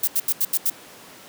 violet noise bursts, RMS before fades -20 dBFS, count 6, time 0.03-0.7 s, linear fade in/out 5 ms, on 45 ms, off 80 ms, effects pink hiss -44 dBFS RMS until 1.28 s + high-pass 200 Hz 12 dB/octave

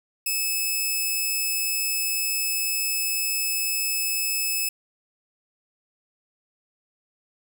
5% pulse tone, 2598 Hz, E7, 26 cents flat, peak -14 dBFS, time 0.26-4.69 s, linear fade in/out 5 ms, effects none

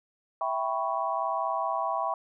sine chord, C# half-diminished seventh, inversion first, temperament equal, 659.3 / 784 / 987.8 / 1108.7 Hz, E5 / G5 / B5 / C#6, 0 / 0 / 0 / 0 cents, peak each -32 dBFS, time 0.41-2.14 s, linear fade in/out 2 ms, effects none

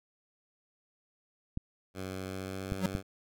clicks, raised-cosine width 5 ms, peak -21 dBFS, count 3, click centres 1.574 / 2.721 / 2.951 s
10% pulse tone with pitch glide, 94.2 to 95.96 Hz, F#2 to G2, +32 to -36 cents, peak -29 dBFS, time 1.94-3.03 s, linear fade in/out 50 ms, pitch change +32 cents, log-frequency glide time 2.2-2.78 s
square tone with exponential growth, 185 Hz, F#3, in tune, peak -23 dBFS, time 2.76-2.86 s, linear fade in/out 2 ms, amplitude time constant 21 ms
effects none

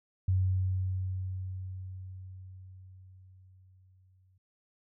sine tone with exponential decay, 93.4 Hz, F#2, 17 cents sharp, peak -23 dBFS, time 0.28-4.38 s, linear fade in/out 5 ms, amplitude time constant 890 ms, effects none

